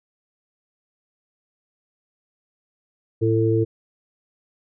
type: harmonic tone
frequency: 111.7 Hz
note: A2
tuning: 27 cents sharp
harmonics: 1 / 3 / 4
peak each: -20 / -21 / -21 dBFS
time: 3.21-3.65 s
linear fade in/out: 20 ms
effects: none